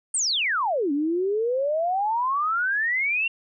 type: exponential two-way sweep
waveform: sine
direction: down then up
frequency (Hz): 9220 to 277.2 to 2775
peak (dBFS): -21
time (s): 0.14-3.28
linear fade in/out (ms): 5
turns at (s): 0.92
effects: none